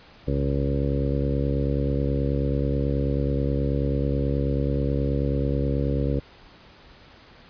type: harmonic tone with a mistuned harmonic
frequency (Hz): 69.3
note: C#2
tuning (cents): 0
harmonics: 1 / 2 / 3 / 4 / 5 / 6 / 7 / 8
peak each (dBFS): -26 / -26 / -33 / -29 / -35 / -34 / -31 / -35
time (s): 0.27-6.2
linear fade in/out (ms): 10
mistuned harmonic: 1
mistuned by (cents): -88
effects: pink hiss -50 dBFS RMS until 7.49 s + resampled to 11025 Hz